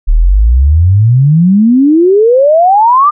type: exponential sweep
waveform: sine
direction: up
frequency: 35.7 to 1225 Hz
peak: -3 dBFS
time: 0.07-3.11 s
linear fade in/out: 20 ms
effects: none